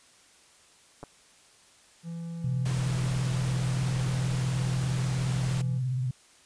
clicks, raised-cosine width 1 ms, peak -27 dBFS, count 2, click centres 1.03 / 1.037 s
triangle tone, 167.8 Hz, E3, 31 cents sharp, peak -32 dBFS, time 2.03-5.81 s, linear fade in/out 50 ms
sine tone with vibrato, 127.7 Hz, C3, 42 cents flat, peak -26 dBFS, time 2.44-6.11 s, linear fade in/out 5 ms, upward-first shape triangle, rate 17 Hz, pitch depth 82 cents each way
pink noise, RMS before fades -38 dBFS, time 2.65-5.62 s, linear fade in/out 10 ms
effects white hiss -58 dBFS RMS until 6.45 s + resampled to 22050 Hz

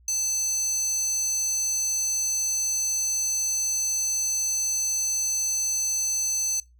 square tone with high-pass filter, 878 Hz, A5, 4 cents flat, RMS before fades -26 dBFS, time 0.08-6.6 s, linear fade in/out 2 ms, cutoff 6000 Hz, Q 6.7, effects noise-tail reverb RT60 0.2 s tail -22 dB re dry + added 60 Hz sine -53 dBFS peak until 6.79 s

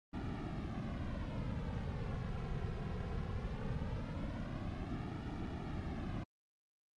brown noise with flanger, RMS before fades -40 dBFS, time 0.13-6.24 s, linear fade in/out 10 ms, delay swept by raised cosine 1.9 to 3.4 ms, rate 0.19 Hz, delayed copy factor -0.95, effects low-pass 4000 Hz 12 dB/octave + Opus 32 kbps

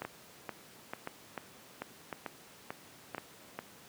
two click trains, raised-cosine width 0.5 ms, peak -22 / -22 dBFS, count 4 / 9, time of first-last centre 0.02-3.181 / 0.05-3.59 s, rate 0.949 / 2.26 Hz, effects pink hiss -55 dBFS RMS until 3.88 s + high-pass 150 Hz 12 dB/octave

